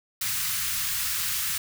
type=band-stop noise; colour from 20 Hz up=white; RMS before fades=-28 dBFS; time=0.21-1.58 s; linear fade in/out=5 ms; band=160 to 1200 Hz; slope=24 dB/octave; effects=none